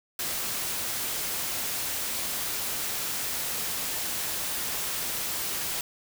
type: noise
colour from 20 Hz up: white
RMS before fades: -31 dBFS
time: 0.19-5.81 s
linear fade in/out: 2 ms
effects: none